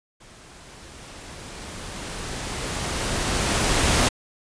pink noise with level ramp, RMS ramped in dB -48 to -18 dBFS, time 0.2-4.09 s, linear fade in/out 10 ms, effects resampled to 22050 Hz

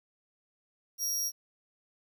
sawtooth tone, 5650 Hz, F8, 19 cents sharp, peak -27 dBFS, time 0.98-1.32 s, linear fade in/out 50 ms, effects 11-bit

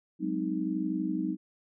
sine chord, Ab dominant seventh, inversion third, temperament just, 186.89 / 207.7 / 259.6 / 311.5 Hz, Gb3 / Ab3 / C4 / Eb4, +18 / 0 / -13 / +2 cents, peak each -34 / -37 / -35 / -31 dBFS, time 0.19-1.37 s, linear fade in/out 50 ms, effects none

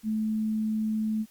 sine tone, 217.4 Hz, A3, 21 cents flat, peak -25 dBFS, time 0.03-1.26 s, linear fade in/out 50 ms, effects white hiss -59 dBFS RMS until 1.3 s + Opus 48 kbps

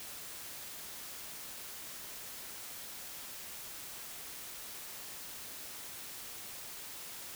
silence, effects white hiss -46 dBFS RMS until 7.35 s

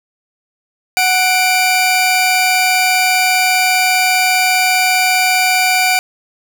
sawtooth tone pair together, 740 / 2355 Hz, F#5 / D7, 0 / +4 cents, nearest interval octave + minor sixth, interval 2004 cents, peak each -10 dBFS, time 0.97-5.99 s, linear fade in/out 0 ms, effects none

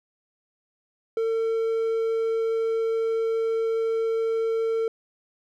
triangle tone, 451.2 Hz, A4, 44 cents sharp, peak -20 dBFS, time 1.17-4.88 s, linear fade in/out 2 ms, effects none

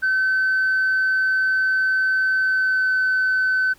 sine tone with pitch glide, 1530 to 1520.3 Hz, G6 to F#6, -42 to +47 cents, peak -15 dBFS, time 0.02-3.74 s, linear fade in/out 20 ms, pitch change -11 cents, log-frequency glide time 2.38-2.92 s, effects tanh soft clip ceiling -14 dBFS + pink hiss -53 dBFS RMS until 3.78 s

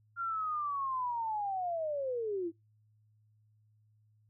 sine linear sweep, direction down, 1396.9 to 319.4 Hz, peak -32 dBFS, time 0.16-2.52 s, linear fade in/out 50 ms, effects noise-tail reverb RT60 0.2 s tail -24 dB re dry + added 107 Hz sine -65 dBFS peak until 4.29 s

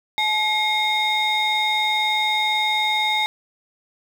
sine tone cluster, 857 / 2140 / 3702 Hz, A5 / C7 / A#7, -46 / +38 / -13 cents, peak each -21 dBFS, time 0.18-3.26 s, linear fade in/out 0 ms, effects tanh soft clip ceiling -13 dBFS + 7-bit

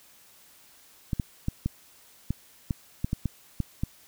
clicks, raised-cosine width 5 ms, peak -14 dBFS, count 11, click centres 1.132 / 1.198 / 1.484 / 1.66 / 2.306 / 2.708 / 3.045 / 3.131 / 3.257 / 3.603 / 3.835 s, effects white hiss -56 dBFS RMS until 4.07 s

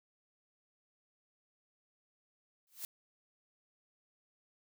blue noise with exponential growth, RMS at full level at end -38 dBFS, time 2.67-2.85 s, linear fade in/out 1 ms, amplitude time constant 37 ms, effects none

